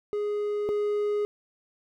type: tone pair in turn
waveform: triangle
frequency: 415.3 / 415.3 Hz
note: G#4 / G#4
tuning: 0 / 0 cents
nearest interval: unison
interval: 0 cents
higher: neither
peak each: -24 / -22 dBFS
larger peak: second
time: 0.13-0.69 / 0.69-1.25 s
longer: neither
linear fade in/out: 0 ms
effects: none